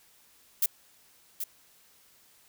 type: noise with echo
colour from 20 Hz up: violet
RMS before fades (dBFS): -24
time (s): 0.62-0.66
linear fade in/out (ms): 5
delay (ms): 780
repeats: 1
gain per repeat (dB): -9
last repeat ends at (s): 1.44
effects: white hiss -61 dBFS RMS until 2.48 s